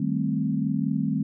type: chord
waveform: sine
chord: A half-diminished seventh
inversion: second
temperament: equal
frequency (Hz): 155.56 / 196 / 220 / 261.6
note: Eb3 / G3 / A3 / C4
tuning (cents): 0 / 0 / 0 / 0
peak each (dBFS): -28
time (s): 0-1.23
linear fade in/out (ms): 5
effects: none